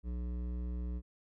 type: tone with hard clipping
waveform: sine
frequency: 60.5 Hz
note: B1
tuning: 35 cents flat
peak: -37 dBFS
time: 0.03-1.02 s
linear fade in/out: 50 ms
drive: 12 dB
effects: none